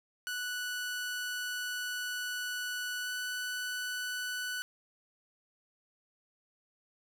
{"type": "tone with pitch glide", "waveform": "sawtooth", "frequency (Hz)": [1480, 1489.4], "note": ["F#6", "F#6"], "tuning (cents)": [0, 11], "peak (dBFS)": -31, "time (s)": [0.27, 4.62], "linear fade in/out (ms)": 0, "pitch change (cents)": 11, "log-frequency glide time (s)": [3.02, 3.09], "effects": []}